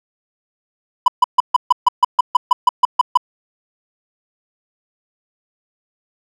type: tone bursts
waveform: triangle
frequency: 993 Hz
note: B5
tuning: 9 cents sharp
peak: -4 dBFS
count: 14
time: 1.06-3.174 s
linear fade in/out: 5 ms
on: 21 ms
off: 140 ms
effects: none